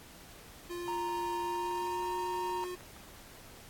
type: tone with pitch glide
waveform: square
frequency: 349.5 to 360.8 Hz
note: F4 to F#4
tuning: +1 to -44 cents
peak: -38 dBFS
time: 0.69-2.76 s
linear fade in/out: 20 ms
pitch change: +55 cents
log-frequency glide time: 1.39-2.14 s
type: tone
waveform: triangle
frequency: 932.3 Hz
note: A#5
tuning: in tune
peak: -32 dBFS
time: 0.88-2.64 s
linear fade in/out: 0 ms
type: click train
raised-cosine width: 0.5 ms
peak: -38 dBFS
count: 14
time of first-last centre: 0.93-2.964 s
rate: 6.39 Hz
effects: pink hiss -53 dBFS RMS until 3.69 s + AAC 64 kbps